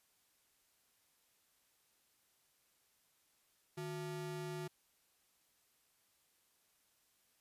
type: ring-modulated tone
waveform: square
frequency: 259 Hz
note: C4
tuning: 17 cents flat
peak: -39 dBFS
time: 3.77-4.68 s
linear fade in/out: 10 ms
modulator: 105 Hz
effects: white hiss -75 dBFS RMS until 7.4 s + resampled to 32000 Hz

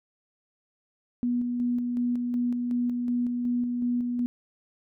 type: tone with tremolo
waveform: sine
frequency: 243.2 Hz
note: B3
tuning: 26 cents flat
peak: -23 dBFS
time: 1.23-4.26 s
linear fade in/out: 0 ms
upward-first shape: square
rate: 2.7 Hz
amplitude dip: 30%
effects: none

